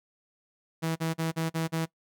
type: tone bursts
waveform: sawtooth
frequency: 162.6 Hz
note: E3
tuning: 23 cents flat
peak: -23 dBFS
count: 6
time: 0.82-1.86 s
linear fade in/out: 20 ms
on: 140 ms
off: 40 ms
effects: noise-tail reverb RT60 0.1 s tail -21 dB re dry